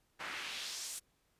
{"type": "noise with band-pass filter sweep", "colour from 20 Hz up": "pink", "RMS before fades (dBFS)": -43, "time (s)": [0.19, 1], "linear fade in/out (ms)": 20, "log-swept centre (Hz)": [1500, 9100], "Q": 1.5, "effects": ["pink hiss -75 dBFS RMS until 1.39 s", "resampled to 32000 Hz"]}